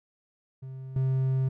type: tone with level steps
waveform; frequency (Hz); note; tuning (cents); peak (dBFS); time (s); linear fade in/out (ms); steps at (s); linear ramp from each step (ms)
triangle; 131.8; C3; +13; -35 / -21; 0.62-1.49; 10; 0.96; 2
effects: none